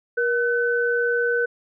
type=tone pair together; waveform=sine; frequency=475.5 / 1511 Hz; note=A#4 / F#6; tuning=+34 / +36 cents; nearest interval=octave + minor sixth; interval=2002 cents; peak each=-21 / -22 dBFS; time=0.17-1.46 s; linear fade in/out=10 ms; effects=none